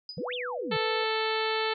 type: tone with exponential decay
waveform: sine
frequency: 4968 Hz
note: D#8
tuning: 3 cents flat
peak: -33 dBFS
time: 0.09-0.25 s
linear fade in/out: 2 ms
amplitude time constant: 34 ms
type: exponential two-way sweep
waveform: sine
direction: up then down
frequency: 130.1 to 3729 to 130.1 Hz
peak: -33 dBFS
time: 0.17-0.77 s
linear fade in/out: 5 ms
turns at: 0.34 s
type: tone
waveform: sine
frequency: 493.9 Hz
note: B4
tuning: in tune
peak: -34 dBFS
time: 0.18-1.04 s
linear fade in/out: 2 ms
type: harmonic tone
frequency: 440 Hz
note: A4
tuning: in tune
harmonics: 1 / 2 / 3 / 4 / 5 / 6 / 7 / 8 / 9 / 10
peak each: -30 / -33 / -35 / -36 / -37 / -38 / -38 / -39 / -40 / -40 dBFS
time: 0.71-1.74 s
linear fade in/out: 10 ms
effects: none